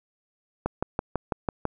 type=click train; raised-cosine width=1 ms; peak=-11 dBFS; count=7; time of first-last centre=0.66-1.653 s; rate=6.04 Hz; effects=none